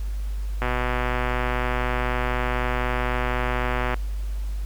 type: click train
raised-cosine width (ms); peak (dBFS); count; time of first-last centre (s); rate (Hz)
0.5; -10; 413; 0.62-3.943; 124
effects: added 50 Hz sine -25 dBFS peak until 4.65 s + pink hiss -49 dBFS RMS until 4.65 s